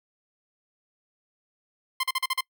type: tone bursts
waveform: 15% pulse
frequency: 1045 Hz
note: C6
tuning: 2 cents flat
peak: -17 dBFS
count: 6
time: 2-2.409 s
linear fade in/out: 5 ms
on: 34 ms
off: 41 ms
effects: noise-tail reverb RT60 0.1 s tail -25 dB re dry